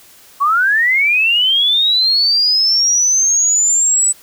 sine linear sweep, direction up, 1089 to 7980 Hz, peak -10 dBFS, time 0.4-4.13 s, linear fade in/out 20 ms, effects white hiss -44 dBFS RMS until 4.22 s

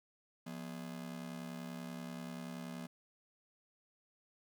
45% pulse ring-modulated tone, 207.7 Hz, G#3, in tune, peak -40 dBFS, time 0.46-2.87 s, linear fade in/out 10 ms, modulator 35.2 Hz, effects 11-bit

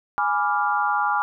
sine chord, G# diminished seventh, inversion none, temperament equal, 830.6 / 987.8 / 1174.7 / 1396.9 Hz, G#5 / B5 / D6 / F6, 0 / 0 / 0 / 0 cents, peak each -23 / -27 / -25 / -25 dBFS, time 0.18-1.22 s, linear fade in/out 0 ms, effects none

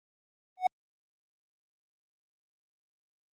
triangle tone with exponential growth, 739 Hz, F#5, 2 cents flat, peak -16 dBFS, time 0.57-0.67 s, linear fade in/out 5 ms, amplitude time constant 20 ms, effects Opus 24 kbps

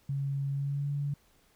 sine tone with pitch glide, 138.8 to 143.03 Hz, C#3 to D3, +3 to -45 cents, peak -29 dBFS, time 0.09-1.14 s, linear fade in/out 5 ms, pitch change +52 cents, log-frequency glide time 0.51-0.9 s, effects pink hiss -66 dBFS RMS until 1.55 s

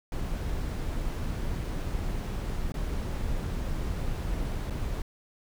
brown noise with dropouts, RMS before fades -31 dBFS, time 0.12-5.02 s, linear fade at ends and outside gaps 2 ms, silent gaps 2.721-2.741 / 4.7-4.705 s, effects none

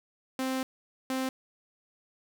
sawtooth tone bursts at uneven times, 261.6 Hz, C4, in tune, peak -25 dBFS, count 2, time 0.39-0.63 / 1.1-1.29 s, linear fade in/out 2 ms, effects none

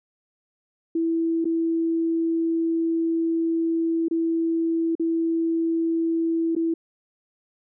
sine tone with dropouts, 329.6 Hz, E4, in tune, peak -20 dBFS, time 0.95-6.74 s, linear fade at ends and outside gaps 5 ms, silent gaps 1.445-1.453 / 4.084-4.11 / 4.953-4.996 / 6.552-6.563 s, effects none

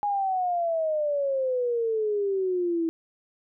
sine exponential sweep, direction down, 830.6 to 324.4 Hz, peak -23 dBFS, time 0.03-2.89 s, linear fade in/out 0 ms, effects none

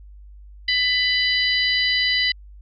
harmonic tone with a mistuned harmonic, 997 Hz, B5, 16 cents sharp, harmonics 2 / 3 / 4 / 5, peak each -21 / -23 / -24 / -25 dBFS, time 0.68-2.32 s, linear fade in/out 5 ms, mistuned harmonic 5, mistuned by -62 cents, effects added 50 Hz sine -40 dBFS peak until 2.61 s

